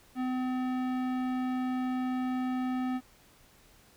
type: tone with tanh clipping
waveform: sine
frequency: 254.9 Hz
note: C4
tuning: 45 cents flat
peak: -31 dBFS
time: 0.15-3.01 s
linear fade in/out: 50 ms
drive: 17 dB
effects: pink hiss -60 dBFS RMS until 3.96 s